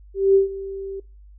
sine tone with ADSR envelope, 390 Hz, G4, 9 cents flat, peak -10 dBFS, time 0.14-1 s, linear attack 210 ms, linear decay 130 ms, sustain -18 dB, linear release 6 ms, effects noise-tail reverb RT60 0.3 s tail -23 dB re dry + added 50 Hz sine -43 dBFS peak until 1.38 s

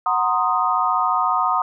sine chord, C half-diminished seventh, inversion second, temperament equal, 740 / 932.3 / 1046.5 / 1244.5 Hz, Gb5 / Bb5 / C6 / Eb6, 0 / 0 / 0 / 0 cents, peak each -23 / -23 / -23 / -20 dBFS, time 0.06-1.62 s, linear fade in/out 2 ms, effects none

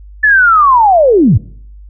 sine linear sweep, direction down, 1760 to 75.5 Hz, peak -4 dBFS, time 0.23-1.38 s, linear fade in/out 10 ms, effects noise-tail reverb RT60 0.6 s tail -21 dB re dry + added 50 Hz sine -31 dBFS peak until 1.89 s

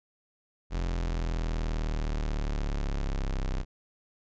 40% pulse linear sweep, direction down, 43.65 to 31.98 Hz, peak -27 dBFS, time 0.7-3.65 s, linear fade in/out 50 ms, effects resampled to 16000 Hz

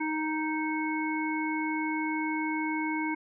harmonic tone with a mistuned harmonic, 311.1 Hz, D#4, in tune, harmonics 1 / 3 / 5 / 7, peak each -30 / -34 / -40 / -35 dBFS, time 0-3.15 s, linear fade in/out 10 ms, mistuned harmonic 7, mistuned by +16 cents, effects none

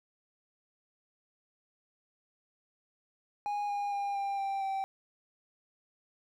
triangle tone with pitch steps, 823 / 813.5 / 804.2 / 795 / 785.8 / 776.8 Hz, G#5 / G#5 / G5 / G5 / G5 / G5, -16 / -36 / +44 / +24 / +4 / -16 cents, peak -29 dBFS, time 3.46-4.84 s, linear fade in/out 0 ms, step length 230 ms, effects none

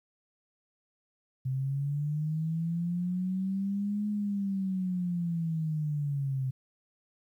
sine linear two-way sweep, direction up then down, 129.4 to 209.7 to 129.4 Hz, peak -28 dBFS, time 1.45-6.51 s, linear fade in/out 10 ms, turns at 4.08 s, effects 11-bit

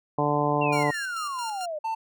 harmonic tone, 146.83 Hz, D3, in tune, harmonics 1 / 2 / 3 / 4 / 5 / 6 / 7, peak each -29 / -29 / -29 / -29 / -29 / -29 / -29 dBFS, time 0.18-0.91 s, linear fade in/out 5 ms
sine exponential sweep, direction down, 2794 to 587.3 Hz, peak -29 dBFS, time 0.61-1.79 s, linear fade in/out 10 ms
10% pulse tone with tremolo, 1396.9 Hz, F6, in tune, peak -26 dBFS, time 0.72-1.66 s, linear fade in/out 10 ms, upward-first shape square, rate 4.5 Hz, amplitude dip 55%
triangle tone, 893 Hz, A5, 25 cents sharp, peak -24 dBFS, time 1.84-1.95 s, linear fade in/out 10 ms
effects none

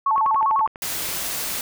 sine tone with vibrato, 984 Hz, B5, 7 cents flat, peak -16 dBFS, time 0.06-0.67 s, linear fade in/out 5 ms, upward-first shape square, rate 10 Hz, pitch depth 200 cents each way
click train, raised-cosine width 0.5 ms, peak -20 dBFS, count 13, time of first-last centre 0.18-1.172 s, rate 12.1 Hz
white noise, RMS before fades -27 dBFS, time 0.82-1.61 s, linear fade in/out 2 ms
effects none

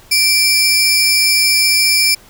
sawtooth tone pair together, 2349 / 5219 Hz, D7 / E8, 0 / -18 cents, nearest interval octave + major second, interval 1382 cents, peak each -10 dBFS, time 0.11-2.15 s, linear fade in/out 10 ms, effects pink hiss -44 dBFS RMS until 2.29 s

